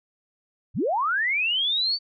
sine linear sweep, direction up, 61.74 to 4598 Hz, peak -21 dBFS, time 0.74-1.99 s, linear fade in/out 50 ms, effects none

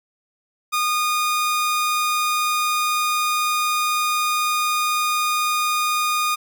sawtooth tone, 1226 Hz, D#6, 26 cents flat, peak -15 dBFS, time 0.72-6.36 s, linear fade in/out 20 ms, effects none

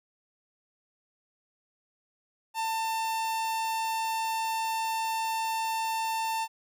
45% pulse tone, 895 Hz, A5, 29 cents sharp, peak -28 dBFS, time 2.54-6.48 s, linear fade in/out 50 ms, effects none

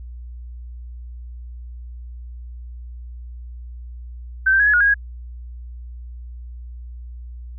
sine tone with pitch steps, 1543 / 1568 / 1665 / 1695 / 1445 / 1635 / 1650 Hz, G6 / G6 / G#6 / G#6 / F#6 / G#6 / G#6, -28 / 0 / +4 / +35 / -41 / -28 / -12 cents, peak -12 dBFS, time 4.46-4.943 s, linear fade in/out 10 ms, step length 69 ms, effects added 60 Hz sine -32 dBFS peak until 7.58 s

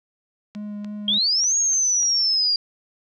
triangle tone with vibrato, 207.8 Hz, G#3, 1 cent sharp, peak -27 dBFS, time 0.55-1.19 s, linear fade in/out 10 ms, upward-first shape sine, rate 3.2 Hz, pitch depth 11 cents each way
click train, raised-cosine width 0.2 ms, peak -25 dBFS, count 6, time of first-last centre 0.55-2.029 s, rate 3.38 Hz
sine linear two-way sweep, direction up then down, 3188 to 6640 to 4751 Hz, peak -17 dBFS, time 1.08-2.56 s, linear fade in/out 2 ms, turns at 1.56 s
effects none

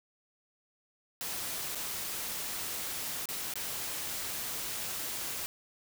white noise with dropouts, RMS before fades -37 dBFS, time 1.21-5.46 s, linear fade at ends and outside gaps 0 ms, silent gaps 1.749-1.755 / 3.256-3.288 / 3.538-3.556 s, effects none

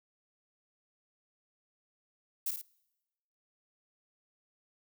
violet noise with echo, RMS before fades -33 dBFS, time 2.46-2.51 s, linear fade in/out 5 ms, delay 53 ms, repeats 2, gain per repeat -5 dB, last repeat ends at 2.616 s, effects noise-tail reverb RT60 1.0 s tail -25 dB re dry

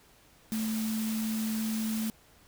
sine tone in noise, 220 Hz, A3, in tune, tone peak -29 dBFS, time 0.52-2.1 s, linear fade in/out 0 ms, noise white, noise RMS -40 dBFS, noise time 0.52-2.1 s, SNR +8 dB, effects pink hiss -60 dBFS RMS until 2.47 s

